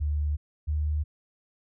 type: tone pair in turn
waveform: sine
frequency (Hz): 74.2 / 75.54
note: D2 / D2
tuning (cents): +18 / +49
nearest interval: unison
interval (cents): 31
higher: second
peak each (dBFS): -24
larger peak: neither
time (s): 0-0.37 / 0.67-1.04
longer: neither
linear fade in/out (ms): 20
effects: none